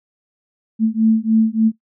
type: beating tone pair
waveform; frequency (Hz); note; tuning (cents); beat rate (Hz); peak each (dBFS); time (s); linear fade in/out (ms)
sine; 220 / 223.4; A3 / A3; 0 / +27; 3.4; -15; 0.79-1.72; 50
effects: noise-tail reverb RT60 0.1 s tail -17 dB re dry